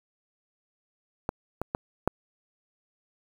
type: clicks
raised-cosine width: 1 ms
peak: -13 / -15 / -13 / -8 dBFS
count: 4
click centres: 1.291 / 1.616 / 1.749 / 2.076 s
effects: 7-bit